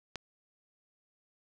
click, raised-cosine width 0.2 ms, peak -20 dBFS, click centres 0.157 s, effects none

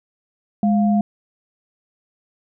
sine tone pair together, 207.7 / 698.6 Hz, G#3 / F5, 0 / 0 cents, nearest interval octave + major sixth, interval 2100 cents, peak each -14 / -23 dBFS, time 0.63-1.01 s, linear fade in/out 2 ms, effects none

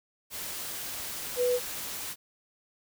sine tone in noise, 493.9 Hz, B4, in tune, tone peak -23 dBFS, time 1.36-1.6 s, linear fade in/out 50 ms, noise white, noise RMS -37 dBFS, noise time 0.3-2.16 s, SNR +11 dB, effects none

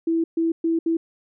sine tone bursts at uneven times, 329.6 Hz, E4, in tune, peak -18 dBFS, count 4, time 0.07-0.24 / 0.37-0.52 / 0.64-0.79 / 0.86-0.97 s, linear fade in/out 5 ms, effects none

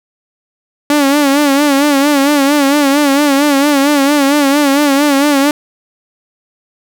sawtooth tone with vibrato, 284.3 Hz, C#4, 44 cents sharp, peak -4 dBFS, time 0.9-5.51 s, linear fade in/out 2 ms, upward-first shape sine, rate 4.4 Hz, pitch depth 80 cents each way, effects none

